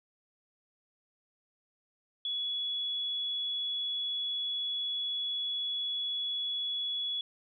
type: tone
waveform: sine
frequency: 3386 Hz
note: G#7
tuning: 33 cents sharp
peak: -31 dBFS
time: 2.25-7.21 s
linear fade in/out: 2 ms
effects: none